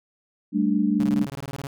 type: chord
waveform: sine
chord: G suspended second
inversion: none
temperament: just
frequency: 196 / 220.5 / 294 Hz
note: G3 / A3 / D4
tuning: 0 / +4 / +2 cents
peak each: -23 dBFS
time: 0.52-1.27 s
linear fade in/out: 50 ms
type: tone bursts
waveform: sawtooth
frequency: 138.59 Hz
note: C#3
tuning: in tune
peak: -27 dBFS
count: 13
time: 1-1.669 s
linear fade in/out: 0 ms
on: 33 ms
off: 20 ms
effects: none